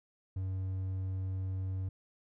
triangle tone, 94.4 Hz, F#2, 35 cents sharp, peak -31 dBFS, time 0.36-1.89 s, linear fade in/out 5 ms, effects none

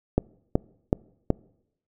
click train, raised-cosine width 2 ms, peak -6 dBFS, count 4, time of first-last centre 0.18-1.304 s, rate 2.67 Hz, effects noise-tail reverb RT60 0.8 s tail -25 dB re dry

